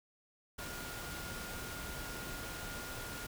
sine tone in noise, 1421 Hz, F6, 30 cents sharp, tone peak -48 dBFS, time 0.58-3.27 s, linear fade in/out 10 ms, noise pink, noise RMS -44 dBFS, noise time 0.58-3.27 s, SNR -7 dB, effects none

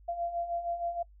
sine beating tone pair, 683 / 689.4 Hz, F5 / F5, -39 / -23 cents, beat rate 6.4 Hz, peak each -38 / -32 dBFS, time 0.08-1.03 s, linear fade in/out 10 ms, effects noise-tail reverb RT60 0.1 s tail -24 dB re dry + added 50 Hz sine -53 dBFS peak until 1.2 s

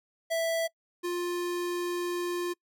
square tone pair in turn, 659.3 / 351.5 Hz, E5 / F4, 0 / +11 cents, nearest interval major seventh, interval 1089 cents, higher first, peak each -27 / -30 dBFS, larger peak first, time 0.3-0.68 / 1.03-2.54 s, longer second, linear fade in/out 20 ms, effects noise-tail reverb RT60 0.1 s tail -25 dB re dry

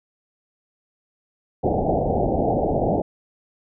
white low-pass noise, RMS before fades -21 dBFS, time 1.63-3.02 s, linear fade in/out 10 ms, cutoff 800 Hz, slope 96 dB/octave, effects none

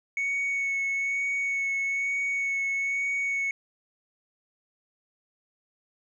sine tone with vibrato, 2217 Hz, C#7, in tune, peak -23 dBFS, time 0.17-3.51 s, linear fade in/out 2 ms, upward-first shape sine, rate 1.1 Hz, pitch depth 14 cents each way, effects tanh soft clip ceiling -24 dBFS

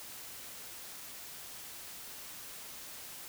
silence, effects white hiss -47 dBFS RMS until 3.28 s

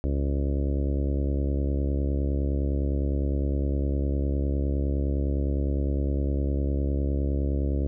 harmonic tone, 69.8 Hz, C#2, 13 cents sharp, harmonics 1 / 2 / 3 / 4 / 5 / 6 / 7 / 8 / 9, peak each -24 / -33 / -37 / -33 / -36 / -41 / -40 / -41 / -46 dBFS, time 0.04-7.87 s, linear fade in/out 0 ms, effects none

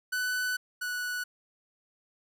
45% pulse tone pair in turn, 1496 / 1476.3 Hz, F#6 / F#6, +19 / -4 cents, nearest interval unison, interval 23 cents, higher first, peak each -28 / -31 dBFS, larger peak first, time 0.12-0.57 / 0.81-1.24 s, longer first, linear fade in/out 10 ms, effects none

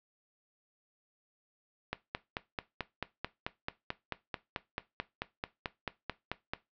click train, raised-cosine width 0.3 ms, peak -17 dBFS, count 22, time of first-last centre 1.93-6.535 s, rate 4.56 Hz, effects noise-tail reverb RT60 0.2 s tail -17 dB re dry + low-pass 4000 Hz 12 dB/octave

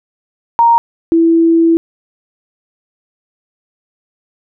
sine tone pair in turn, 932.3 / 330.9 Hz, A#5 / E4, 0 / +7 cents, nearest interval octave + tritone, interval 1793 cents, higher first, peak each -5 / -6 dBFS, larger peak first, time 0.59-0.78 / 1.12-1.77 s, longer second, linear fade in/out 0 ms, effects none

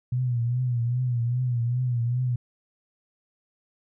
sine tone with vibrato, 122.1 Hz, B2, 19 cents flat, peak -22 dBFS, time 0.12-2.36 s, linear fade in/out 5 ms, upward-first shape triangle, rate 2.5 Hz, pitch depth 88 cents each way, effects none

